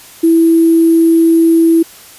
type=tone with sample-and-hold; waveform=sine; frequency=329.6 Hz; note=E4; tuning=in tune; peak=-5 dBFS; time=0.23-1.83 s; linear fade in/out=10 ms; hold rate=11025 Hz; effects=white hiss -37 dBFS RMS until 2.18 s + resampled to 32000 Hz